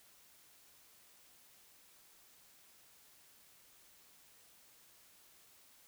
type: silence
effects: white hiss -64 dBFS RMS until 5.87 s